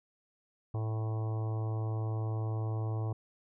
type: harmonic tone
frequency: 110 Hz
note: A2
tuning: in tune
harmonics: 1 / 3 / 4 / 5 / 6 / 7 / 8 / 9 / 10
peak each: -31 / -45 / -46 / -51 / -50 / -49 / -55 / -53 / -54 dBFS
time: 0.74-3.13 s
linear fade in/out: 5 ms
effects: none